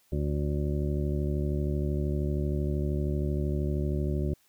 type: harmonic tone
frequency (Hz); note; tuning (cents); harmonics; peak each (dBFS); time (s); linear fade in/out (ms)
72.9; D2; -12; 1 / 2 / 3 / 4 / 5 / 7 / 8; -29 / -31 / -36 / -39 / -35 / -47 / -42; 0.12-4.34; 5
effects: white hiss -66 dBFS RMS until 4.48 s